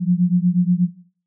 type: beating tone pair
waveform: sine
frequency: 174.61 / 182.91 Hz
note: F3 / F#3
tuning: 0 / -20 cents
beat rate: 8.3 Hz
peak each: -16 dBFS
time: 0-0.89 s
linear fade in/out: 50 ms
effects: noise-tail reverb RT60 0.5 s tail -18 dB re dry